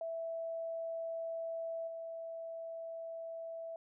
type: tone with level steps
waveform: sine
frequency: 659.3 Hz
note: E5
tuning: in tune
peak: -37 / -41 dBFS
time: 0.01-3.76 s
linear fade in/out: 2 ms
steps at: 1.87 s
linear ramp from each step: 10 ms
effects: none